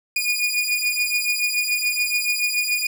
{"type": "beating tone pair", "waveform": "sawtooth", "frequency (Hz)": [2443, 2450], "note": ["D#7", "D#7"], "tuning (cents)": [-32, -27], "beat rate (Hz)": 7, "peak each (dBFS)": [-20, -19], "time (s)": [0.16, 2.87], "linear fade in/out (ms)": 5, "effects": []}